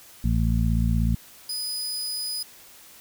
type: harmonic tone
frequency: 56.5 Hz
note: A1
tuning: 47 cents sharp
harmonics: 1 / 2 / 3 / 4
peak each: -22 / -25 / -27 / -28 dBFS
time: 0.24-1.15 s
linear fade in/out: 5 ms
type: tone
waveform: sawtooth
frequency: 4978 Hz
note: D#8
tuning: in tune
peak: -25 dBFS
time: 1.49-2.43 s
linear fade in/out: 5 ms
effects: white hiss -49 dBFS RMS until 3 s